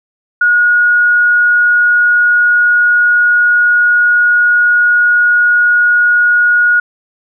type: tone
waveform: sine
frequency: 1446 Hz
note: F#6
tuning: 40 cents flat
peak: -6 dBFS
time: 0.41-6.8 s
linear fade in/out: 5 ms
effects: none